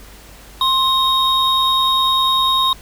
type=tone pair together; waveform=triangle; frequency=1055 / 3750 Hz; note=C6 / A#7; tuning=+14 / +10 cents; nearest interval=octave + minor seventh; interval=2196 cents; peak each=-14 dBFS; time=0.61-2.73 s; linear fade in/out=2 ms; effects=added 50 Hz sine -41 dBFS peak until 2.81 s + pink hiss -42 dBFS RMS until 2.81 s